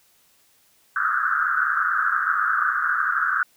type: band-pass noise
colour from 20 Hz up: white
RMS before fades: -22 dBFS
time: 0.96-3.43 s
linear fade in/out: 2 ms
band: 1200 to 1600 Hz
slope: 96 dB/octave
effects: white hiss -60 dBFS RMS until 3.56 s